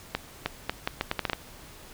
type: accelerating click train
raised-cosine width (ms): 0.3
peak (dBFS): -10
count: 10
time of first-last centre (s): 0.15-1.332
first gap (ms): 310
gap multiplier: 0.76
effects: pink hiss -48 dBFS RMS until 1.93 s